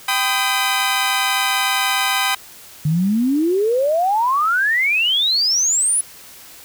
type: chord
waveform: 15% pulse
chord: G augmented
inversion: none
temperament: equal with one note detuned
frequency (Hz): 784 / 1009.7 / 1244.5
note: G5 / B5 / D#6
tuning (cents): 0 / +38 / 0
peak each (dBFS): -14 / -14 / -16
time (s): 0.08-2.35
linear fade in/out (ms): 5
type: exponential sweep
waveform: sine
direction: up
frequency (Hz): 146.83 to 10390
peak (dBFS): -14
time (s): 2.85-6.01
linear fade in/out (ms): 5
effects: white hiss -41 dBFS RMS until 6.64 s